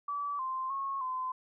sine tone with pitch steps, 1151 / 1044 / 1093 / 1027 Hz, D6 / C6 / C#6 / C6, -35 / -4 / -25 / -33 cents, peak -32 dBFS, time 0.08-1.32 s, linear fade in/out 5 ms, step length 310 ms, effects none

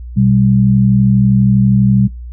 sine tone pair together, 123.47 / 195.82 Hz, B2 / G3, 0 / -2 cents, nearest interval minor sixth, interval 798 cents, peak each -10 dBFS, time 0.16-2.08 s, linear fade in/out 20 ms, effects noise-tail reverb RT60 0.2 s tail -24 dB re dry + added 60 Hz sine -25 dBFS peak until 2.32 s

